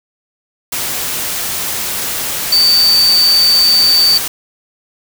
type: tone in noise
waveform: sine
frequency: 4584 Hz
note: D8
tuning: 43 cents flat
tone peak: -7 dBFS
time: 2.52-4.18 s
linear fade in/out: 5 ms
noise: white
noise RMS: -19 dBFS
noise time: 0.72-4.28 s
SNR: +9 dB
effects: none